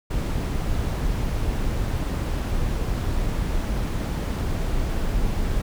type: noise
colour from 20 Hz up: brown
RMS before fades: -24 dBFS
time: 0.1-5.62 s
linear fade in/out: 10 ms
effects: none